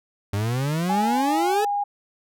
40% pulse exponential sweep, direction up, 97.5 to 440 Hz, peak -21 dBFS, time 0.33-1.65 s, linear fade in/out 5 ms
sine tone with pitch glide, 830.6 to 814.4 Hz, G#5 to G#5, 0 to -34 cents, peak -21 dBFS, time 0.89-1.84 s, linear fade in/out 10 ms, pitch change -34 cents, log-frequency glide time 1.31-1.43 s
effects none

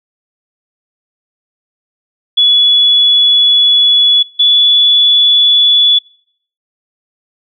sine tone pair in turn, 3406 / 3430 Hz, G#7 / A7, +43 / -45 cents, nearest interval unison, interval 12 cents, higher second, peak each -5 dBFS, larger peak neither, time 2.37-4.23 / 4.39-5.99 s, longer first, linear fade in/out 10 ms, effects noise-tail reverb RT60 0.6 s tail -24 dB re dry

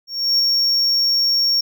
triangle tone with ADSR envelope, 5520 Hz, F8, 21 cents flat, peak -11 dBFS, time 0.07-1.61 s, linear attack 320 ms, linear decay 10 ms, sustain -2 dB, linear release 6 ms, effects none

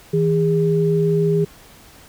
sine tone pair together, 161.76 / 407.6 Hz, E3 / G#4, -32 / -32 cents, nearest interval octave + major third, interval 1600 cents, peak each -17 dBFS, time 0.13-1.45 s, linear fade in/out 10 ms, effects pink hiss -46 dBFS RMS until 2.08 s

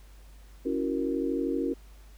sine chord, F# dominant seventh, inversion second, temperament equal, 277.2 / 329.6 / 370 / 466.2 Hz, C#4 / E4 / F#4 / A#4, 0 / 0 / 0 / 0 cents, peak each -30 / -32 / -33 / -33 dBFS, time 0.65-1.74 s, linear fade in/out 10 ms, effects added 50 Hz sine -48 dBFS peak until 2.17 s + pink hiss -60 dBFS RMS until 2.17 s

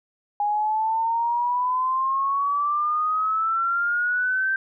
sine exponential sweep, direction up, 821 to 1568 Hz, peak -20 dBFS, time 0.4-4.56 s, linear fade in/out 2 ms, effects none

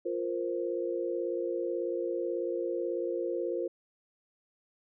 sine chord, F suspended fourth, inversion none, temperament just, 349.2 / 465.6 / 523.8 Hz, F4 / Bb4 / C5, 0 / -2 / +2 cents, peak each -33 / -35 / -35 dBFS, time 0.05-3.68 s, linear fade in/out 10 ms, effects none

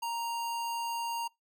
square tone, 932.3 Hz, A#5, in tune, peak -33 dBFS, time 0.02-1.28 s, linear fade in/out 10 ms, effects noise-tail reverb RT60 0.2 s tail -26 dB re dry

